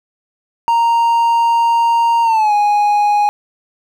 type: tone with pitch glide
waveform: triangle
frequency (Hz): 930 to 828.5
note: A#5 to G#5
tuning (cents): -4 to -4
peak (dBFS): -8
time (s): 0.68-3.29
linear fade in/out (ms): 0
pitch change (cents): -200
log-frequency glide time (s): 2.23-2.53
effects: none